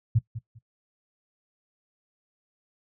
sine tone with echo, 114.8 Hz, A#2, 26 cents flat, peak -17 dBFS, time 0.15-0.19 s, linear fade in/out 10 ms, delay 200 ms, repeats 2, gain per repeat -14 dB, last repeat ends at 0.59 s, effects noise-tail reverb RT60 0.1 s tail -17 dB re dry

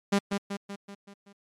sawtooth tone with echo, 200 Hz, G3, 35 cents sharp, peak -17 dBFS, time 0.12-0.19 s, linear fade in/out 10 ms, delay 190 ms, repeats 6, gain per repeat -5 dB, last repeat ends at 1.33 s, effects low-pass 9000 Hz 12 dB/octave + MP3 96 kbps

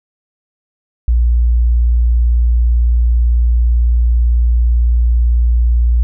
sine tone, 59 Hz, A#1, 22 cents sharp, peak -8 dBFS, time 1.08-6.03 s, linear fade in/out 0 ms, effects none

